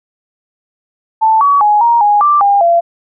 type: tone with pitch steps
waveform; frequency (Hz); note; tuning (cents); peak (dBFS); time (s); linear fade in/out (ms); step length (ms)
sine; 882 / 1133 / 836 / 939 / 827 / 1176 / 805 / 683; A5 / C#6 / G#5 / A#5 / G#5 / D6 / G5 / F5; +4 / +37 / +11 / +12 / -8 / +2 / +46 / -39; -6; 1.21-2.81; 20; 200
effects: none